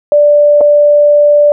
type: tone with dropouts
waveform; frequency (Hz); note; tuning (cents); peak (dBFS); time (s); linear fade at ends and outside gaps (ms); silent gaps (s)
sine; 587.3; D5; 0; -3; 0.12-1.52; 1; 0.608-0.612
effects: none